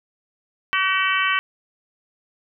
harmonic tone, 380.5 Hz, F#4, 48 cents sharp, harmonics 3 / 4 / 5 / 6 / 7 / 8, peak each -23 / -24 / -25 / -26 / -26 / -27 dBFS, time 0.73-1.39 s, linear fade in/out 0 ms, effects none

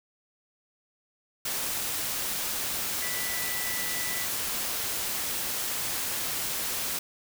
sine tone in noise, 1975.5 Hz, B6, in tune, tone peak -36 dBFS, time 3.02-4.25 s, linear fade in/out 5 ms, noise white, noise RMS -31 dBFS, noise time 1.45-6.99 s, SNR -8 dB, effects none

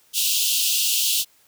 pink high-pass noise, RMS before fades -21 dBFS, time 0.13-1.25 s, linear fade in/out 50 ms, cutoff 2700 Hz, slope 96 dB/octave, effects white hiss -58 dBFS RMS until 1.47 s

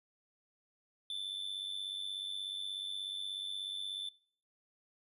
triangle tone with amplitude modulation, 3520 Hz, A7, in tune, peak -33 dBFS, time 1.1-4.09 s, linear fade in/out 2 ms, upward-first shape sine, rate 96.6 Hz, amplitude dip 60%, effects noise-tail reverb RT60 0.5 s tail -22 dB re dry + resampled to 32000 Hz

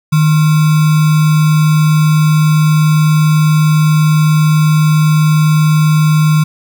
sine tone with sample-and-hold, 154.6 Hz, D#3, 11 cents flat, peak -6 dBFS, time 0.12-6.44 s, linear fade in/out 10 ms, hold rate 1225 Hz, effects none

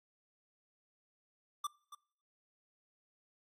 square tone with echo, 1178 Hz, D6, 5 cents sharp, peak -35 dBFS, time 1.64-1.67 s, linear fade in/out 5 ms, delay 280 ms, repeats 1, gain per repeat -13 dB, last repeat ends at 1.95 s, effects noise-tail reverb RT60 0.6 s tail -24 dB re dry + AAC 64 kbps

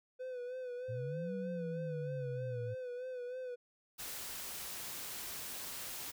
triangle tone with vibrato, 501 Hz, B4, 25 cents sharp, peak -38 dBFS, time 0.19-3.56 s, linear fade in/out 20 ms, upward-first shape sine, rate 3.2 Hz, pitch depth 49 cents each way
sine exponential two-way sweep, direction up then down, 111 to 192.4 to 111 Hz, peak -39 dBFS, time 0.88-2.75 s, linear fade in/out 20 ms, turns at 1.34 s
white noise, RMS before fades -44 dBFS, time 3.98-6.12 s, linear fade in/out 20 ms
effects none

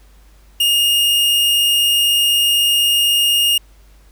45% pulse tone, 2842 Hz, F7, 30 cents sharp, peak -12 dBFS, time 0.6-3.58 s, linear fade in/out 5 ms, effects added 50 Hz sine -44 dBFS peak until 4.11 s + pink hiss -54 dBFS RMS until 4.11 s

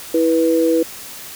sine tone pair together, 327.3 / 490 Hz, E4 / B4, -12 / -14 cents, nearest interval perfect fifth, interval 698 cents, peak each -15 dBFS, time 0.14-0.83 s, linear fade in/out 5 ms, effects white hiss -34 dBFS RMS until 1.35 s

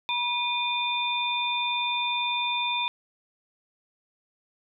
sine tone cluster, 968 / 2450 / 3570 Hz, B5 / D#7 / A7, -35 / -27 / +24 cents, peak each -29 dBFS, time 0.09-2.88 s, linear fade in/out 0 ms, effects none

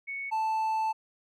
sine / triangle tone pair in turn, 2217 / 879.8 Hz, C#7 / A5, 0 / 0 cents, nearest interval octave + major third, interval 1600 cents, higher first, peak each -33 / -24 dBFS, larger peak second, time 0.07-0.31 / 0.31-0.93 s, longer second, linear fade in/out 20 ms, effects none

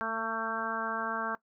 harmonic tone, 224.4 Hz, A3, 34 cents sharp, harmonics 1 / 2 / 3 / 4 / 5 / 6 / 7, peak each -41 / -41 / -40 / -38 / -36 / -37 / -37 dBFS, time 0.01-1.35 s, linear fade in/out 0 ms, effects noise-tail reverb RT60 0.1 s tail -18 dB re dry

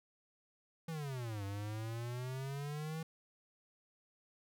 square exponential two-way sweep, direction down then up, 168.1 to 98 to 162.9 Hz, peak -40 dBFS, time 0.88-3.03 s, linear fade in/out 5 ms, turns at 1.44 s, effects none

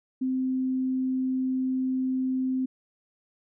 sine tone, 259.4 Hz, C4, 15 cents flat, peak -24 dBFS, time 0.21-2.66 s, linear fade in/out 10 ms, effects none

